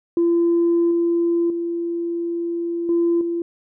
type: tone with level steps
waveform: sine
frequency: 340.5 Hz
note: F4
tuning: 44 cents flat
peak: -13 / -15 / -21 / -14 / -20 dBFS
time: 0.17-3.42 s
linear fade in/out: 2 ms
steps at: 0.91 / 1.5 / 2.89 / 3.21 s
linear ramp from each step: 2 ms
effects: tanh soft clip ceiling -11 dBFS